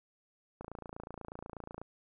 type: click train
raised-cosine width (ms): 1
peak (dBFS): -29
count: 35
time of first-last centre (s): 0.61-1.816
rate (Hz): 28.2
effects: none